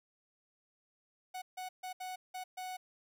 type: tone bursts at uneven times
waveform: 45% pulse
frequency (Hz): 740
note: F#5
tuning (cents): 0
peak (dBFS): -40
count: 6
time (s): 1.34-1.42 / 1.57-1.69 / 1.83-1.93 / 2-2.16 / 2.34-2.44 / 2.57-2.77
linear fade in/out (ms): 10
effects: none